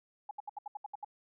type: tone bursts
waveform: sine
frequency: 830 Hz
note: G#5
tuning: 1 cent flat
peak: -37 dBFS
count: 9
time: 0.29-1.047 s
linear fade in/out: 5 ms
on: 21 ms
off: 71 ms
effects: none